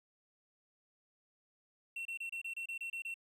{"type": "tone bursts", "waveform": "triangle", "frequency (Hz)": 2714, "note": "E7", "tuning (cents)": 50, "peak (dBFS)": -37, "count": 10, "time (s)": [1.96, 3.142], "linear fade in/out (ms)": 5, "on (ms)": 93, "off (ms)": 28, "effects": ["12-bit"]}